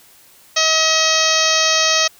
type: harmonic tone with a mistuned harmonic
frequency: 637 Hz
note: D#5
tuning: 41 cents sharp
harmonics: 1 / 2 / 3 / 4 / 5 / 6 / 7 / 8 / 9 / 10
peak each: -22 / -22 / -22 / -22 / -22 / -22 / -22 / -22 / -22 / -22 dBFS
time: 0.56-2.08 s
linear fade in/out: 10 ms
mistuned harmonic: 8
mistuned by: +32 cents
effects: white hiss -48 dBFS RMS until 2.19 s